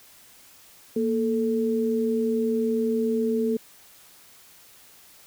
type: tone pair together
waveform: sine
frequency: 232.9 / 440 Hz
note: A#3 / A4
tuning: -1 / 0 cents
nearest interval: major seventh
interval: 1101 cents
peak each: -24 / -24 dBFS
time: 0.96-3.57 s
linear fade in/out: 5 ms
effects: white hiss -52 dBFS RMS until 5.26 s